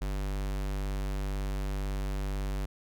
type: tone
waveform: square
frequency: 49 Hz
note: G1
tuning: in tune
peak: -31 dBFS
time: 0.01-2.66 s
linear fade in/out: 10 ms
effects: none